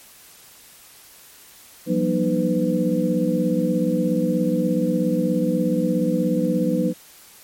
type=tone cluster; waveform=sine; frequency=173.8 / 190.6 / 238 / 305.7 / 502 Hz; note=F3 / G3 / A#3 / D#4 / B4; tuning=-8 / -48 / +36 / -30 / +28 cents; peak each=-24 dBFS; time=1.86-6.94 s; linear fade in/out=50 ms; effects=white hiss -47 dBFS RMS until 7.43 s + MP3 64 kbps